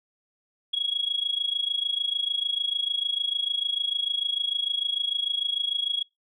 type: tone with amplitude modulation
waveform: sine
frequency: 3322 Hz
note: G#7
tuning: in tune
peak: -20 dBFS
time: 0.73-6.03 s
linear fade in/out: 10 ms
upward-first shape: sine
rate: 26.7 Hz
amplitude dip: 85%
effects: noise-tail reverb RT60 0.2 s tail -26 dB re dry + tanh soft clip ceiling -17 dBFS